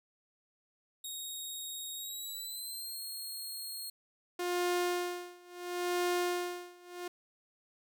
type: tone with pitch glide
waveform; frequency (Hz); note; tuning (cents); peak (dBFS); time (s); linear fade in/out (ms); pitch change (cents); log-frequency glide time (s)
15% pulse; 3756 to 4265; A#7 to C8; +12 to +32; -33; 1.04-3.9; 5; +220; 1.96-3.01
type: tone with tremolo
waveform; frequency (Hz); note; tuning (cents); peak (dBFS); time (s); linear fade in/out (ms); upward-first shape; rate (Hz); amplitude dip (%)
sawtooth; 354.6; F4; +26; -25; 4.39-7.08; 5; sine; 0.73; 95
effects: none